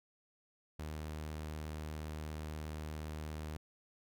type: tone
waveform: sawtooth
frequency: 77 Hz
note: D#2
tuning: 17 cents flat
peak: -37 dBFS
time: 0.79-3.57 s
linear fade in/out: 5 ms
effects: none